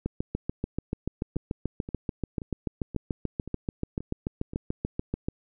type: two click trains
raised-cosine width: 3 ms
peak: -24 / -15 dBFS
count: 7 / 37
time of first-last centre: 1.36-4.535 / 0.06-5.285 s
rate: 1.89 / 6.89 Hz
effects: none